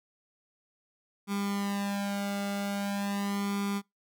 sawtooth tone with flanger, 200.6 Hz, G3, 40 cents sharp, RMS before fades -32 dBFS, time 1.27-3.82 s, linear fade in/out 50 ms, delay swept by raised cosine 0.87 to 1.43 ms, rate 0.42 Hz, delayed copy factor +1, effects noise-tail reverb RT60 0.2 s tail -26 dB re dry

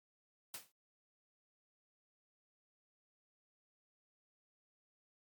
white noise with exponential decay, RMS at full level -42 dBFS, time 0.54-0.72 s, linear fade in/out 2 ms, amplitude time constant 38 ms, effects high-pass 100 Hz 12 dB/octave + MP3 96 kbps

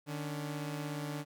sawtooth tone pair together, 150.23 / 283.6 Hz, D3 / C#4, +40 / +40 cents, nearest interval major seventh, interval 1100 cents, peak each -34 / -38 dBFS, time 0.06-1.25 s, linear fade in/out 50 ms, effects none

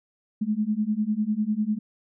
sine beating tone pair, 207.7 / 217.7 Hz, G#3 / A3, 0 / -18 cents, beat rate 10 Hz, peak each -26 / -25 dBFS, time 0.41-1.79 s, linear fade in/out 10 ms, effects none

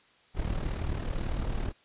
brown noise with amplitude modulation, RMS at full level -28 dBFS, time 0.34-1.73 s, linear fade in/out 50 ms, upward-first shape sine, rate 38.1 Hz, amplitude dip 65%, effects white hiss -62 dBFS RMS until 1.84 s + resampled to 8000 Hz

